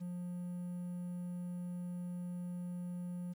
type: tone with quantisation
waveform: triangle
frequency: 177.2 Hz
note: F3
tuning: 25 cents sharp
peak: -37 dBFS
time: 0-3.34 s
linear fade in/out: 20 ms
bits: 11
effects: none